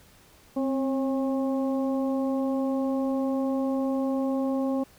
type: harmonic tone with a mistuned harmonic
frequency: 270.8 Hz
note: C#4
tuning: 40 cents flat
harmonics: 1 / 2 / 3 / 4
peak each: -25 / -30 / -38 / -41 dBFS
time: 0.56-4.84 s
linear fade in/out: 10 ms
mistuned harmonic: 1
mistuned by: -41 cents
effects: pink hiss -56 dBFS RMS until 4.98 s